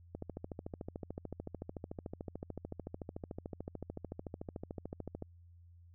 click train, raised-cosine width 2 ms, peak -28 dBFS, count 70, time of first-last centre 0.15-5.224 s, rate 13.6 Hz, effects added 86 Hz sine -56 dBFS peak until 5.94 s

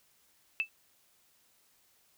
sine tone with exponential decay, 2637 Hz, E7, in tune, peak -23 dBFS, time 0.6-0.69 s, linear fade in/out 0 ms, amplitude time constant 18 ms, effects white hiss -68 dBFS RMS until 2.17 s

